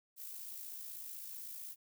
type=noise with amplitude modulation; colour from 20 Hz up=violet; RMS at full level=-45 dBFS; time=0.16-1.76 s; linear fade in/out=50 ms; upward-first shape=sine; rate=55.8 Hz; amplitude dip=40%; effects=none